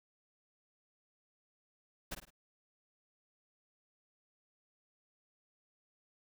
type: noise with echo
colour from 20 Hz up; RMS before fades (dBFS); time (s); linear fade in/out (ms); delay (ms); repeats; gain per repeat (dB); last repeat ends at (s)
pink; -40; 2.11-2.15; 10; 52; 3; -8; 2.306
effects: none